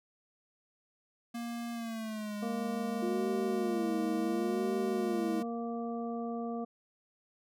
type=tone with pitch glide; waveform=square; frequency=235 to 207 Hz; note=A#3 to G#3; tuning=+14 to -5 cents; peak=-37 dBFS; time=1.34-5.43 s; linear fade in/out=10 ms; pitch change=-219 cents; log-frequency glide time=1.73-2.37 s
type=harmonic tone; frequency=233.1 Hz; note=A#3; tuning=in tune; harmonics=1 / 2 / 3 / 5; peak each=-36 / -40 / -41 / -48 dBFS; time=2.42-6.65 s; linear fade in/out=10 ms
type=tone with vibrato; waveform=sine; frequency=349.6 Hz; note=F4; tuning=2 cents sharp; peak=-32 dBFS; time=3.02-5.41 s; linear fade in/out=10 ms; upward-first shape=sine; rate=0.71 Hz; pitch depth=150 cents each way
effects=none